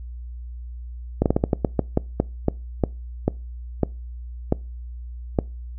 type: slowing click train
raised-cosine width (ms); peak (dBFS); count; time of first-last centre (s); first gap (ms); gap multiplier
2; -4; 16; 1.22-5.388; 38; 1.25
effects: noise-tail reverb RT60 0.3 s tail -24 dB re dry + added 60 Hz sine -32 dBFS peak until 5.78 s